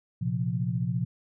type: chord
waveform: sine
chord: Bb suspended second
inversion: none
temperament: just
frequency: 116.54 / 131.11 / 174.81 Hz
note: Bb2 / C3 / F3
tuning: 0 / +4 / +2 cents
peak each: -30 / -30 / -30 dBFS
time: 0.21-1.05 s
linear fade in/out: 10 ms
effects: none